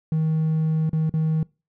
triangle tone with dropouts, 158.1 Hz, D#3, 28 cents sharp, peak -16 dBFS, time 0.12-1.43 s, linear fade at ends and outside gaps 2 ms, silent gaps 0.894-0.931 / 1.095-1.139 s, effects noise-tail reverb RT60 0.3 s tail -26 dB re dry + tanh soft clip ceiling -13 dBFS

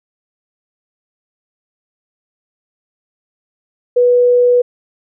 sine tone, 490 Hz, B4, 14 cents flat, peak -7 dBFS, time 3.96-4.62 s, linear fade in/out 10 ms, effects none

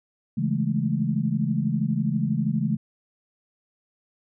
sine chord, A major seventh, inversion first, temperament equal, 138.59 / 164.81 / 207.7 / 220 Hz, C#3 / E3 / G#3 / A3, 0 / 0 / 0 / 0 cents, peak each -27 dBFS, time 0.37-2.77 s, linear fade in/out 10 ms, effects none

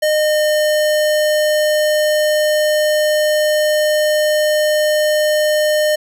square tone with pitch glide, 612 to 608.1 Hz, D#5 to D#5, -29 to -40 cents, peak -13 dBFS, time 0.02-5.96 s, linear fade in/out 10 ms, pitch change -11 cents, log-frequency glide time 0.13-0.43 s, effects none

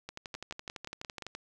two click trains, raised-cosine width 0.2 ms, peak -23 / -23 dBFS, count 16 / 6, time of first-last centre 0.09-1.351 / 0.35-1.223 s, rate 11.9 / 5.73 Hz, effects none

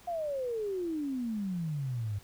sine exponential sweep, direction down, 715 to 98 Hz, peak -31 dBFS, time 0.07-2.19 s, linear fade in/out 10 ms, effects pink hiss -57 dBFS RMS until 2.23 s

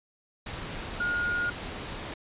sine tone in noise, 1431 Hz, F6, 42 cents sharp, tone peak -26 dBFS, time 1-1.5 s, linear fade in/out 5 ms, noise pink, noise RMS -37 dBFS, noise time 0.46-2.14 s, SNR +8 dB, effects resampled to 8000 Hz

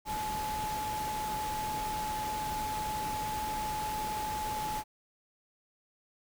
sine tone in noise, 856 Hz, A5, 48 cents flat, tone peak -33 dBFS, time 0.05-4.84 s, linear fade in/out 50 ms, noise pink, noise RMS -40 dBFS, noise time 0.05-4.84 s, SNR +4 dB, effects none

